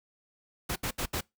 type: noise bursts at uneven times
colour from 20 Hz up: pink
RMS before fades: -32 dBFS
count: 4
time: 0.69-0.76 / 0.83-0.91 / 0.98-1.06 / 1.13-1.21 s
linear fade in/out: 10 ms
effects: noise-tail reverb RT60 0.2 s tail -24 dB re dry